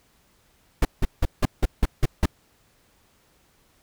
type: noise bursts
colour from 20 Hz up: brown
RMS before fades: -17 dBFS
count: 8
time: 0.82-2.258 s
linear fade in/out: 5 ms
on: 31 ms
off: 170 ms
effects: pink hiss -62 dBFS RMS until 3.82 s